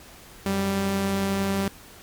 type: tone pair together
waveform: sawtooth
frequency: 92.5 / 196 Hz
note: F#2 / G3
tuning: 0 / 0 cents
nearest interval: octave + minor second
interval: 1300 cents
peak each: -29 / -19 dBFS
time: 0.46-1.68 s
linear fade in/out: 0 ms
effects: pink hiss -47 dBFS RMS until 2.02 s + MP3 96 kbps